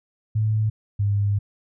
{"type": "tone pair in turn", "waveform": "sine", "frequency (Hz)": [108.4, 101.5], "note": ["A2", "G#2"], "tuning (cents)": [-25, -39], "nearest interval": "minor second", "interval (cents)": 114, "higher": "first", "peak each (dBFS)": -18, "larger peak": "neither", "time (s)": [[0.35, 0.7], [0.99, 1.39]], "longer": "second", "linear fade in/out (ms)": 10, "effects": []}